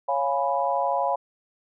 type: chord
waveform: sine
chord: C# dominant seventh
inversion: none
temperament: equal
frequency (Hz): 554.4 / 698.5 / 830.6 / 987.8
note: C#5 / E#5 / G#5 / B5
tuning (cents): 0 / 0 / 0 / 0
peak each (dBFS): -27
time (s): 0.08-1.16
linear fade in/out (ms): 10
effects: none